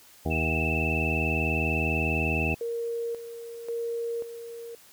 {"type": "harmonic tone", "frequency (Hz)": 79.9, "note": "D#2", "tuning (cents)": 47, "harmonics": [1, 2, 3, 4, 5, 6, 8, 9, 10], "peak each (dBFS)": [-29, -32, -34, -35, -36, -37, -38, -39, -39], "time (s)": [0.25, 2.55], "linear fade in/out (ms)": 10}
{"type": "tone with vibrato", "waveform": "sine", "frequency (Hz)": 2635, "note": "E7", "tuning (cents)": -1, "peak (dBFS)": -28, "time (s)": [0.3, 2.55], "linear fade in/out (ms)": 20, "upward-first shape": "sine", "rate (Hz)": 20, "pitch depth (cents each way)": 38}
{"type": "tone with tremolo", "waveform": "sine", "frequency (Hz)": 466.2, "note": "A#4", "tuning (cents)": 0, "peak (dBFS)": -28, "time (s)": [2.61, 4.75], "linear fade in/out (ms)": 2, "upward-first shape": "square", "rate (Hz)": 0.93, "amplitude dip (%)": 65}
{"effects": ["white hiss -54 dBFS RMS until 4.92 s"]}